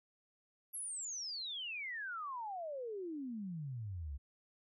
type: exponential sweep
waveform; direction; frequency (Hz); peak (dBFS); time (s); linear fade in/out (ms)
sine; down; 11570 to 64.9; -40; 0.73-4.18; 20
effects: none